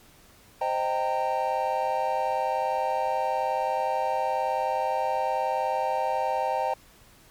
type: chord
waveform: triangle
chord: C minor seventh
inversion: none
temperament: equal with one note detuned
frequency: 523.3 / 622.3 / 784 / 915.3 Hz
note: C5 / Eb5 / G5 / Bb5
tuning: 0 / 0 / 0 / -32 cents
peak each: -29 / -29 / -26 / -27 dBFS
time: 0.61-6.74 s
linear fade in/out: 5 ms
effects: pink hiss -55 dBFS RMS until 7.3 s + MP3 96 kbps